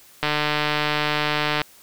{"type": "click train", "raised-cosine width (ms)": 0.3, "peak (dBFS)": -5, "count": 209, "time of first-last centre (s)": [0.23, 1.617], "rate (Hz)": 150, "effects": ["white hiss -50 dBFS RMS until 1.82 s"]}